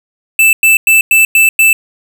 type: tone bursts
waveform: square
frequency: 2645 Hz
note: E7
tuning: 5 cents sharp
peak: -5 dBFS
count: 6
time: 0.39-1.73 s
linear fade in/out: 2 ms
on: 140 ms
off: 100 ms
effects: none